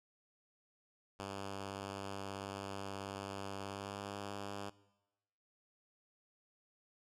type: tone with pitch glide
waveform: 5% pulse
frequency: 98.5 to 100.63 Hz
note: G2 to G2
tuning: +9 to +46 cents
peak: -31 dBFS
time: 1.19-4.7 s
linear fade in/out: 10 ms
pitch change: +37 cents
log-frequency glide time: 3.59-4.07 s
effects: noise-tail reverb RT60 1.0 s tail -20 dB re dry + low-pass 9000 Hz 12 dB/octave